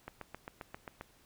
click train, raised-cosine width 0.5 ms, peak -27 dBFS, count 8, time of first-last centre 0.08-1.011 s, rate 7.52 Hz, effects pink hiss -65 dBFS RMS until 1.25 s

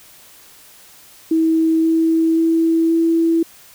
sine tone with pitch steps, 322.9 / 325.3 / 327.8 / 330.3 Hz, E4 / E4 / E4 / E4, -36 / -23 / -10 / +4 cents, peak -12 dBFS, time 1.31-3.43 s, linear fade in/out 5 ms, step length 530 ms, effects white hiss -45 dBFS RMS until 3.74 s

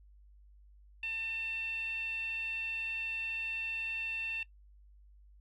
15% pulse tone with band-pass filter, 897 Hz, A5, 33 cents sharp, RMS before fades -38 dBFS, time 1.03-4.43 s, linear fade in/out 2 ms, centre 2700 Hz, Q 7.7, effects noise-tail reverb RT60 0.1 s tail -19 dB re dry + added 50 Hz sine -56 dBFS peak until 5.4 s

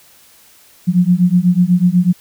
sine beating tone pair, 174.61 / 182.71 Hz, F3 / F#3, 0 / -22 cents, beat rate 8.1 Hz, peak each -12 dBFS, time 0.87-2.13 s, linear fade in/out 20 ms, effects white hiss -47 dBFS RMS until 2.2 s

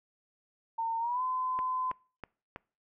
sine tone with pitch glide, 910 to 1021.4 Hz, A#5 to C6, -42 to -42 cents, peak -29 dBFS, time 0.78-1.92 s, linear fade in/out 10 ms, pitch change +200 cents, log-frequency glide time 0.99-1.22 s
click train, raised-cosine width 0.5 ms, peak -25 dBFS, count 4, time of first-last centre 1.59-2.561 s, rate 3.09 Hz
effects noise-tail reverb RT60 0.4 s tail -25 dB re dry

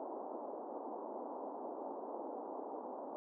white band-pass noise, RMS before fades -45 dBFS, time 0-3.16 s, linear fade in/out 0 ms, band 250 to 930 Hz, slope 48 dB/octave, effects none

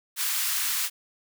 white high-pass noise, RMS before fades -27 dBFS, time 0.16-0.9 s, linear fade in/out 50 ms, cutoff 1100 Hz, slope 24 dB/octave, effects none

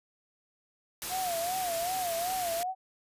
white noise, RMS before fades -36 dBFS, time 1.02-2.63 s, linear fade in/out 0 ms
sine tone with vibrato, 709 Hz, F5, 26 cents sharp, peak -30 dBFS, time 1.09-2.75 s, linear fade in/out 50 ms, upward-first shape sine, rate 2.6 Hz, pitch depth 110 cents each way
effects resampled to 32000 Hz

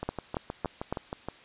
two click trains, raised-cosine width 1 ms, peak -19 / -15 dBFS, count 9 / 4, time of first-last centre 0.03-1.286 / 0.09-0.926 s, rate 6.37 / 3.59 Hz, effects white hiss -53 dBFS RMS until 1.44 s + resampled to 8000 Hz

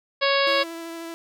harmonic tone, 554.4 Hz, C#5, in tune, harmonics 1 / 2 / 3 / 4 / 5 / 6 / 7 / 8 / 9, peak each -22 / -25 / -27 / -28 / -29 / -30 / -30 / -31 / -32 dBFS, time 0.21-0.64 s, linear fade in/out 20 ms
sawtooth tone with vibrato, 332.3 Hz, E4, 14 cents sharp, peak -29 dBFS, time 0.47-1.14 s, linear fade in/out 0 ms, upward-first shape triangle, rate 13 Hz, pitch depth 16 cents each way
effects none

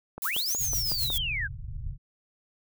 click train, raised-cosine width 1 ms, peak -24 dBFS, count 6, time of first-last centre 0.18-1.103 s, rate 5.42 Hz
violet noise with tremolo, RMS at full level -29 dBFS, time 0.22-1.18 s, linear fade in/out 2 ms, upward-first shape triangle, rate 7.7 Hz, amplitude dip 80%
sine linear two-way sweep, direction up then down, 850 to 6910 to 1490 Hz, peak -28 dBFS, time 0.24-1.48 s, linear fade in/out 20 ms, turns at 0.57 s
pink low-pass noise, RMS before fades -36 dBFS, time 0.58-1.98 s, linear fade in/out 50 ms, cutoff 150 Hz, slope 96 dB/octave
effects none

